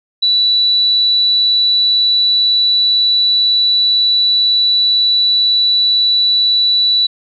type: tone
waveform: sine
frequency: 3951 Hz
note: B7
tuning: in tune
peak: -9 dBFS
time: 0.22-7.07 s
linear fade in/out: 10 ms
effects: none